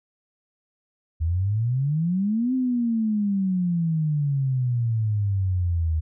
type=exponential two-way sweep; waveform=sine; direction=up then down; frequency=77.78 to 261.6 to 77.78 Hz; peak=-20 dBFS; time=1.2-6.01 s; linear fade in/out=20 ms; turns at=2.54 s; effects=none